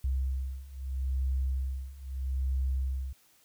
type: beating tone pair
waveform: sine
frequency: 65.4 / 66.18 Hz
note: C2 / C2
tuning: 0 / +20 cents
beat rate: 0.78 Hz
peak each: -33 / -31 dBFS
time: 0.04-3.13 s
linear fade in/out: 5 ms
effects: white hiss -64 dBFS RMS until 3.44 s